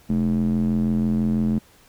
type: tone with band-pass filter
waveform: square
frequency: 43.04 Hz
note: F1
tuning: 25 cents flat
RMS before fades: -21 dBFS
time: 0.09-1.59 s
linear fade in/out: 10 ms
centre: 210 Hz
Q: 4.1
effects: pink hiss -54 dBFS RMS until 1.88 s